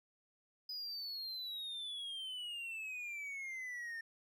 triangle exponential sweep, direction down, 5000 to 1805 Hz, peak -40 dBFS, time 0.69-4.01 s, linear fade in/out 5 ms, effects none

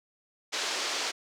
white band-pass noise, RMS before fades -32 dBFS, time 0.52-1.12 s, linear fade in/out 20 ms, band 310 to 6100 Hz, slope 24 dB/octave, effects none

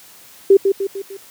sine tone with echo, 392 Hz, G4, in tune, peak -5 dBFS, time 0.5-0.57 s, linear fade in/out 5 ms, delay 150 ms, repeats 4, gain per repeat -6 dB, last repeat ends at 1.17 s, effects white hiss -44 dBFS RMS until 1.3 s + high-pass 80 Hz 12 dB/octave

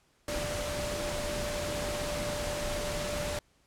sine tone in noise, 590 Hz, D5, 8 cents sharp, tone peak -35 dBFS, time 0.28-3.39 s, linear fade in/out 2 ms, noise pink, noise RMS -35 dBFS, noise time 0.28-3.39 s, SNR -3 dB, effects pink hiss -68 dBFS RMS until 3.66 s + low-pass 10000 Hz 12 dB/octave

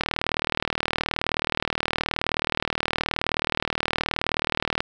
click train, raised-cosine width 0.3 ms, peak -6 dBFS, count 188, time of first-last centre 0.01-4.805 s, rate 39 Hz, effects none

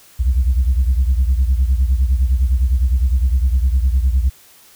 sine beating tone pair, 61.7 / 71.5 Hz, B1 / D2, -1 / -46 cents, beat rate 9.8 Hz, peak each -12 / -16 dBFS, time 0.19-4.3 s, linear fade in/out 20 ms, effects tanh soft clip ceiling -8 dBFS + white hiss -47 dBFS RMS until 4.75 s

